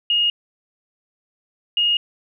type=tone pair in turn; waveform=sine; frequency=2859 / 2859 Hz; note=F7 / F7; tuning=+40 / +40 cents; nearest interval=unison; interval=0 cents; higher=neither; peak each=-15 dBFS; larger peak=neither; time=0.1-0.3 / 1.77-1.97 s; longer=neither; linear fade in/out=2 ms; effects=none